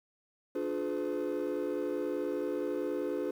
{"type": "chord", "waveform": "triangle", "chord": "D diminished seventh", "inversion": "none", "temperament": "just", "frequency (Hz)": [293.7, 352.4, 422.9, 507.5], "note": ["D4", "F4", "Ab4", "Cb5"], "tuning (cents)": [0, 16, 31, 47], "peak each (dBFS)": -34, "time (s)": [0.55, 3.31], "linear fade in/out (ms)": 5, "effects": ["tanh soft clip ceiling -24 dBFS", "10-bit"]}